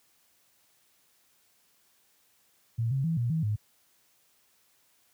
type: tone with pitch steps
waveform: sine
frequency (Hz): 114.9 / 134.7 / 164.2 / 119.3 / 160.8 / 105.7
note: A#2 / C#3 / E3 / A#2 / E3 / G#2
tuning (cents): -25 / -49 / -6 / +41 / -43 / +31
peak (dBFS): -25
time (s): 2.78-3.56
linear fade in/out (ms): 10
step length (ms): 130
effects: white hiss -67 dBFS RMS until 5.13 s + high-pass 60 Hz 12 dB/octave